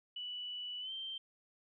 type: tone with pitch glide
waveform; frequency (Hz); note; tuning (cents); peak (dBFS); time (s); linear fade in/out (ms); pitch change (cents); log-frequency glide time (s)
sine; 2960 to 3136; F#7 to G7; 0 to 0; -40; 0.16-1.18; 5; +100; 0.8-0.92
effects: none